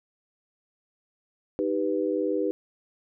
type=chord; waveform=sine; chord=Eb augmented; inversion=none; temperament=equal; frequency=311.1 / 392 / 493.9 Hz; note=Eb4 / G4 / B4; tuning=0 / 0 / 0 cents; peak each=-28 dBFS; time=1.59-2.51 s; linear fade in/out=0 ms; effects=none